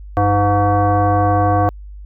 sine tone with frequency modulation, 311.4 Hz, D#4, 2 cents sharp, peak -11 dBFS, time 0.17-1.69 s, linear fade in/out 0 ms, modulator 409 Hz, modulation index 1.8, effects added 50 Hz sine -31 dBFS peak until 2.05 s

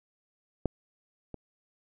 clicks, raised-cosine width 2 ms, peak -13 / -26 dBFS, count 2, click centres 0.657 / 1.343 s, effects none

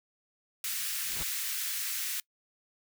white high-pass noise, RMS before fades -34 dBFS, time 0.64-2.2 s, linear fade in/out 2 ms, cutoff 1500 Hz, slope 24 dB/octave
pink noise with exponential growth, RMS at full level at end -37 dBFS, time 0.95-1.23 s, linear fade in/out 1 ms, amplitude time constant 59 ms
effects noise-tail reverb RT60 0.1 s tail -24 dB re dry

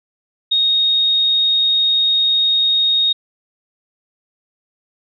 sine tone, 3729 Hz, A#7, in tune, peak -12 dBFS, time 0.51-3.13 s, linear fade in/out 10 ms, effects none

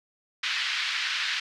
pink band-pass noise, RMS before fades -29 dBFS, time 0.43-1.4 s, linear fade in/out 5 ms, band 1600 to 4500 Hz, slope 24 dB/octave, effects none

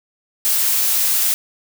blue noise, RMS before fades -17 dBFS, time 0.45-1.34 s, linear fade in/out 0 ms, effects none

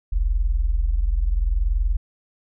sine tone pair together, 41.34 / 62 Hz, E1 / B1, +6 / +7 cents, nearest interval perfect fifth, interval 701 cents, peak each -18 / -25 dBFS, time 0.12-1.97 s, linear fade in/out 10 ms, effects none

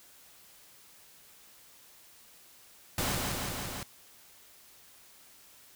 pink noise with echo, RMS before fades -31 dBFS, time 2.98-3.15 s, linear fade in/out 2 ms, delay 170 ms, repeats 4, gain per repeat -2 dB, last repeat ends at 3.83 s, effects white hiss -57 dBFS RMS until 5.75 s

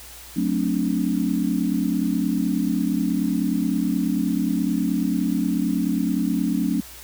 sine chord, D dominant seventh, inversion first, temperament just, 183.54 / 220.2 / 264.3 / 293.7 Hz, F#3 / A3 / C4 / D4, -14 / +2 / +18 / 0 cents, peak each -25 dBFS, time 0.36-6.81 s, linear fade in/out 10 ms, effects added 60 Hz sine -47 dBFS peak until 7.03 s + white hiss -42 dBFS RMS until 7.03 s

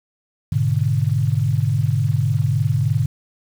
sine chord, G# diminished, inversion none, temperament equal, 103.83 / 123.47 / 146.83 Hz, G#2 / B2 / D3, 0 / 0 / 0 cents, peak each -20 dBFS, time 0.52-3.06 s, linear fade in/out 5 ms, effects 7-bit

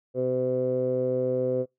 15% pulse tone with low-pass filter, 127.6 Hz, C3, 43 cents flat, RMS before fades -26 dBFS, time 0.14-1.66 s, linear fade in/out 50 ms, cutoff 490 Hz, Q 6.6, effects noise-tail reverb RT60 0.2 s tail -25 dB re dry

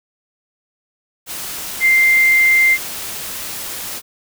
sine tone in noise, 2093 Hz, C7, in tune, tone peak -9 dBFS, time 1.8-2.78 s, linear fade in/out 50 ms, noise white, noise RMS -27 dBFS, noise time 1.26-4.02 s, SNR +15 dB, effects none

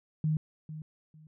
sine tone with echo, 155.1 Hz, D#3, 5 cents flat, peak -25 dBFS, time 0.24-0.37 s, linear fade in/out 2 ms, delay 450 ms, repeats 2, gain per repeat -13 dB, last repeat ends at 1.27 s, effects none

